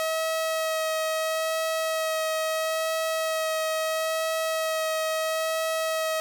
sawtooth tone with vibrato, 639 Hz, D#5, 46 cents sharp, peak -21 dBFS, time 0-6.2 s, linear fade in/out 0 ms, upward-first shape sine, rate 0.75 Hz, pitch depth 11 cents each way, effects none

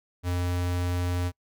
square tone, 88.8 Hz, F2, 29 cents sharp, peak -26 dBFS, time 0.23-1.32 s, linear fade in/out 50 ms, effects noise-tail reverb RT60 0.1 s tail -25 dB re dry

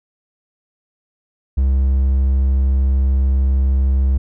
triangle tone, 66.6 Hz, C2, 31 cents sharp, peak -10 dBFS, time 1.57-4.18 s, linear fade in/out 10 ms, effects none

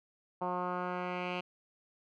10% pulse tone with low-pass filter sweep, 179.8 Hz, F#3, 49 cents flat, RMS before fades -36 dBFS, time 0.41-1.41 s, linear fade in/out 10 ms, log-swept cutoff 950 to 2800 Hz, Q 2.8, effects none

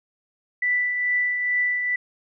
sine tone with tremolo, 1977 Hz, B6, 1 cent sharp, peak -18 dBFS, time 0.62-1.96 s, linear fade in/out 5 ms, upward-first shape triangle, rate 2.3 Hz, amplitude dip 45%, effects none

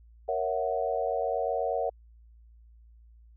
sine chord, F# dominant seventh, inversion first, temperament equal, 466.2 / 554.4 / 659.3 / 740 Hz, A#4 / C#5 / E5 / F#5, 0 / 0 / 0 / 0 cents, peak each -32 dBFS, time 0.28-1.9 s, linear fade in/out 10 ms, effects added 57 Hz sine -52 dBFS peak until 3.36 s

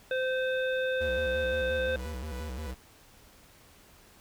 harmonic tone, 517 Hz, C5, 21 cents flat, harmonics 1 / 3 / 5 / 7, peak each -28 / -33 / -42 / -42 dBFS, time 0.11-1.96 s, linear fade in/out 2 ms
square tone with vibrato, 70.2 Hz, C#2, 22 cents sharp, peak -36 dBFS, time 1-2.75 s, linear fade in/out 20 ms, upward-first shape square, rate 5.7 Hz, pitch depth 170 cents each way
sawtooth tone with tremolo, 493.2 Hz, B4, 2 cents flat, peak -38 dBFS, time 1.99-2.71 s, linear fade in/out 2 ms, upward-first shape triangle, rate 3.1 Hz, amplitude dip 70%
effects pink hiss -57 dBFS RMS until 4.2 s

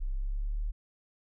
sine exponential sweep, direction up, 32 to 38.52 Hz, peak -29 dBFS, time 0-0.72 s, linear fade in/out 20 ms, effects none

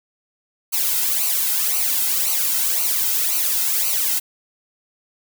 blue noise with flanger, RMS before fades -20 dBFS, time 0.72-4.2 s, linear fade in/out 20 ms, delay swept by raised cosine 0.57 to 1.77 ms, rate 1.9 Hz, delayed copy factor -0.8, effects none

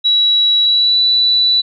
sine tone with pitch glide, 3900 to 3961 Hz, B7 to B7, -23 to +4 cents, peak -9 dBFS, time 0.04-1.62 s, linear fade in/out 20 ms, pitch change +27 cents, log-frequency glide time 0.62-0.99 s, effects none

